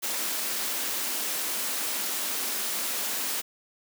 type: high-pass noise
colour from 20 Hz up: white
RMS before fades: -30 dBFS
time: 0.02-3.42 s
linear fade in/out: 20 ms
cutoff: 190 Hz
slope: 96 dB/octave
effects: none